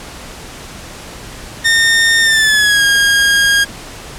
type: tone with pitch glide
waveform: sawtooth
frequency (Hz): 1826 to 1626.8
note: A#6 to G#6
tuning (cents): -36 to -36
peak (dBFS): -5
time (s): 1.64-3.65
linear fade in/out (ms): 20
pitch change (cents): -200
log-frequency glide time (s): 2.21-2.84
effects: pink hiss -31 dBFS RMS until 4.18 s + low-pass 10000 Hz 12 dB/octave